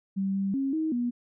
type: tone with pitch steps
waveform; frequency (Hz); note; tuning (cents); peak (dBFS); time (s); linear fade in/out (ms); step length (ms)
sine; 194.1 / 195.6 / 271.5 / 316.4 / 241.9; G3 / G3 / C#4 / D#4 / B3; -17 / -4 / -36 / +29 / -36; -25; 0.16-1.11; 20; 190
effects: none